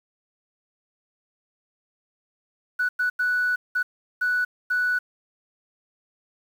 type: tone bursts at uneven times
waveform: sine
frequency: 1480 Hz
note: F#6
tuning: in tune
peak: -19 dBFS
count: 6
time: 2.79-2.89 / 2.99-3.1 / 3.19-3.56 / 3.75-3.83 / 4.21-4.45 / 4.7-4.99 s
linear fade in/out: 10 ms
effects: tanh soft clip ceiling -16 dBFS + 8-bit